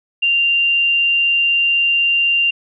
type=tone; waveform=sine; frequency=2782 Hz; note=F7; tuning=7 cents flat; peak=-12 dBFS; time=0.22-2.51 s; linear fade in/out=10 ms; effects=none